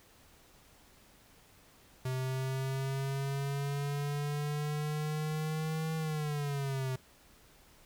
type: exponential two-way sweep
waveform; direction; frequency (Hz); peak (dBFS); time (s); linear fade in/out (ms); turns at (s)
square; up then down; 128.9 to 160.1 to 128.9; -33; 2.05-6.96; 5; 5.96
effects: pink hiss -61 dBFS RMS until 7.85 s